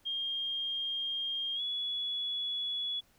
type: tone with pitch glide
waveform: sine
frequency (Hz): 3218 to 3390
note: G7 to G#7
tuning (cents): +45 to +35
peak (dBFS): -32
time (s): 0.05-3.01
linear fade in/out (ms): 20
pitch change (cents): +90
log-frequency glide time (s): 1.55-1.61
effects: pink hiss -67 dBFS RMS until 3.18 s